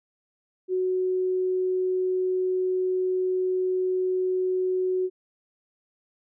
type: tone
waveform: sine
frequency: 370 Hz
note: F#4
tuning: in tune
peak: -22 dBFS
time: 0.68-5.1 s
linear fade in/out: 50 ms
effects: none